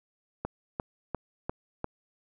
click train, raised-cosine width 1 ms, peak -17 dBFS, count 5, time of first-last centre 0.45-1.844 s, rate 2.87 Hz, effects none

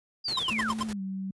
sine linear sweep, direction down, 4882 to 832 Hz, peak -28 dBFS, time 0.24-0.74 s, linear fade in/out 20 ms
pink noise with tremolo, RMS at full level -39 dBFS, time 0.28-0.93 s, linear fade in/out 2 ms, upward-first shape square, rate 9.9 Hz, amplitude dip 65%
square tone bursts, 1044 Hz, C6, 4 cents flat, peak -27 dBFS, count 5, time 0.37-0.829 s, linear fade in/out 5 ms, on 23 ms, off 86 ms
sine tone with pitch glide, 220 to 191.52 Hz, A3 to G3, 0 to -40 cents, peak -31 dBFS, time 0.51-1.31 s, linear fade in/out 5 ms, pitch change -240 cents, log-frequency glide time 0.87-1.01 s
effects high-pass 60 Hz 12 dB/octave + resampled to 24000 Hz

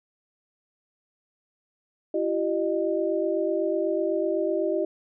sine tone cluster, 336.3 / 384.3 / 611 Hz, E4 / G4 / D#5, +35 / -34 / -32 cents, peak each -27 dBFS, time 2.14-4.85 s, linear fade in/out 5 ms, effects none

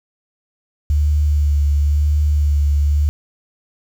sine tone with vibrato, 73.42 Hz, D2, in tune, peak -12 dBFS, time 0.9-3.09 s, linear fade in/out 0 ms, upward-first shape sine, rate 0.97 Hz, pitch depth 25 cents each way, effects 7-bit

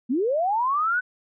sine linear sweep, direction up, 220.3 to 1517 Hz, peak -20 dBFS, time 0.09-1.01 s, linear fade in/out 20 ms, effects none

